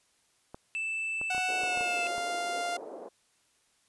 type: clicks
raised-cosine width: 1 ms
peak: -28 dBFS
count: 8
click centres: 0.545 / 1.214 / 1.348 / 1.38 / 1.635 / 1.774 / 1.809 / 2.181 s
type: tone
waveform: triangle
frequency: 2643 Hz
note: E7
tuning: 4 cents sharp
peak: -29 dBFS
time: 0.75-2.07 s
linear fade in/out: 0 ms
type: tone with pitch glide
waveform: sawtooth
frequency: 740 to 698.5 Hz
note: F#5 to F5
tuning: 0 to 0 cents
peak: -27 dBFS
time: 1.3-2.77 s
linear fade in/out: 5 ms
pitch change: -100 cents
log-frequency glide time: 1.59-2.04 s
type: band-pass noise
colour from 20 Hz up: white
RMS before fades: -43 dBFS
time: 1.48-3.09 s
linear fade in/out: 10 ms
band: 330 to 660 Hz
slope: 24 dB/octave
effects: white hiss -69 dBFS RMS until 3.88 s + resampled to 24000 Hz